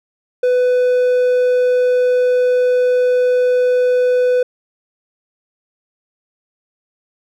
triangle tone, 498.7 Hz, B4, 17 cents sharp, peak -9 dBFS, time 0.43-4.43 s, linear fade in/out 5 ms, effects none

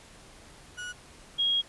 35% pulse / sine tone pair in turn, 1461 / 3280 Hz, F#6 / G#7, -22 / -22 cents, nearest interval octave + major second, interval 1400 cents, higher second, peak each -34 / -23 dBFS, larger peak second, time 0.77-0.93 / 1.38-1.62 s, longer second, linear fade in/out 20 ms, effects pink hiss -52 dBFS RMS until 1.68 s + resampled to 24000 Hz

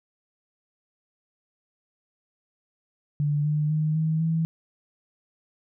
sine tone with pitch steps, 146.83 / 150.61 / 154.49 / 158.46 / 162.54 Hz, D3 / D3 / D#3 / D#3 / E3, 0 / +44 / -12 / +32 / -24 cents, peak -21 dBFS, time 3.2-4.45 s, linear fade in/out 0 ms, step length 250 ms, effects none

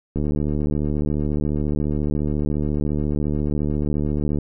click train, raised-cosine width 3 ms, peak -11 dBFS, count 315, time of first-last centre 0.16-4.386 s, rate 74.3 Hz, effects none

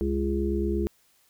harmonic tone, 68.7 Hz, C#2, 15 cents flat, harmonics 1 / 3 / 5 / 6, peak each -28 / -30 / -28 / -32 dBFS, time 0.01-0.87 s, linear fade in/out 0 ms, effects white hiss -64 dBFS RMS until 1.29 s

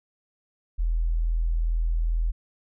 sine tone, 41.2 Hz, E1, in tune, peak -21 dBFS, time 0.78-2.32 s, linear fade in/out 20 ms, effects none

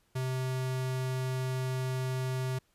square tone, 129.5 Hz, C3, 17 cents flat, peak -31 dBFS, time 0.15-2.59 s, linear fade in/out 10 ms, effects pink hiss -71 dBFS RMS until 2.74 s + resampled to 32000 Hz

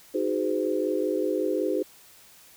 sine chord, Ab dominant seventh, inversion second, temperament equal with one note detuned, 311.1 / 370 / 415.3 / 511.3 Hz, Eb4 / Gb4 / Ab4 / C5, 0 / 0 / 0 / -40 cents, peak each -29 dBFS, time 0.14-1.83 s, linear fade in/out 10 ms, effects white hiss -53 dBFS RMS until 2.56 s

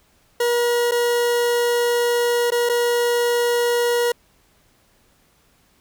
40% pulse tone with dropouts, 478.6 Hz, A#4, 46 cents sharp, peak -16 dBFS, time 0.4-4.12 s, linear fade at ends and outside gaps 5 ms, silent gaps 0.912-0.918 / 2.505-2.519 / 2.691-2.695 s, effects pink hiss -59 dBFS RMS until 5.8 s

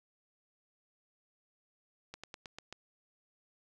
slowing click train, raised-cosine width 0.2 ms, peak -27 dBFS, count 6, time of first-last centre 2.14-2.726 s, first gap 96 ms, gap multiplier 1.1, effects none

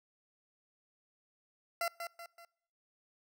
20% pulse tone with echo, 681 Hz, F5, 44 cents flat, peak -27 dBFS, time 1.81-1.88 s, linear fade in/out 2 ms, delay 190 ms, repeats 3, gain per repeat -7 dB, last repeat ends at 2.45 s, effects noise-tail reverb RT60 0.8 s tail -25 dB re dry

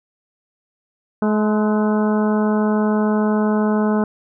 harmonic tone with a mistuned harmonic, 213 Hz, G#3, 44 cents sharp, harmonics 1 / 2 / 3 / 4 / 5 / 6 / 7, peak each -16 / -22 / -26 / -28 / -30 / -32 / -33 dBFS, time 1.22-4.04 s, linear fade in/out 2 ms, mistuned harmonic 5, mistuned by -43 cents, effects none

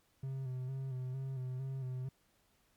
triangle tone with vibrato, 130.81 Hz, C3, in tune, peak -35 dBFS, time 0.23-2.09 s, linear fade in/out 5 ms, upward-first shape square, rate 2.2 Hz, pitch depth 40 cents each way, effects pink hiss -73 dBFS RMS until 2.76 s + MP3 96 kbps

